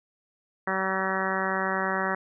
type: harmonic tone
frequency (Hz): 190.4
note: F#3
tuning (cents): +50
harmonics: 1 / 2 / 3 / 4 / 5 / 6 / 7 / 8 / 9 / 10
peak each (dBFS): -34 / -34 / -34 / -34 / -34 / -34 / -34 / -34 / -34 / -34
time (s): 0.67-2.15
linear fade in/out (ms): 5
effects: none